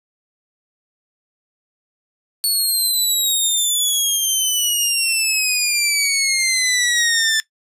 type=exponential sweep; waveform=15% pulse; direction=down; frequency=4435 to 1757 Hz; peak=-9 dBFS; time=2.44-7.4 s; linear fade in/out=0 ms; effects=noise-tail reverb RT60 0.1 s tail -17 dB re dry + resampled to 32000 Hz